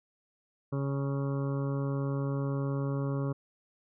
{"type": "harmonic tone", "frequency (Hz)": 138.59, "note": "C#3", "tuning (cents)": 0, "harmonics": [1, 2, 3, 4, 6, 7, 8, 9, 10], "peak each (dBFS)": [-30, -36, -39, -41, -53, -51, -46, -52, -53], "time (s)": [0.72, 3.33], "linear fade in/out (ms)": 10, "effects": []}